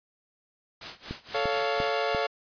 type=noise with tremolo; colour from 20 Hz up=white; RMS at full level=-36 dBFS; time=0.81-1.95 s; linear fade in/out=2 ms; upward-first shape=sine; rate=4.2 Hz; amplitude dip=90%
type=click train; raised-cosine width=3 ms; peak=-21 dBFS; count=4; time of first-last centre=1.11-2.148 s; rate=2.89 Hz
type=chord; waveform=sawtooth; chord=A augmented; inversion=none; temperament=equal with one note detuned; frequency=440 / 560.2 / 698.5 Hz; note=A4 / C#5 / E#5; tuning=0 / +18 / 0 cents; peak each=-26 dBFS; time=1.34-2.27 s; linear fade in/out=10 ms
effects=resampled to 11025 Hz